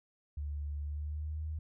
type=tone with pitch glide; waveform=sine; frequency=73 to 77.79 Hz; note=D2 to D#2; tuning=-10 to 0 cents; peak=-35 dBFS; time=0.37-1.59 s; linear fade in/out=5 ms; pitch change=+110 cents; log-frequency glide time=0.81-1.45 s; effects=none